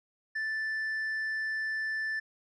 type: tone with tanh clipping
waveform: sine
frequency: 1760 Hz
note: A6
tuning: in tune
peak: -31 dBFS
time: 0.35-2.2 s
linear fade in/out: 10 ms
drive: 3 dB
effects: none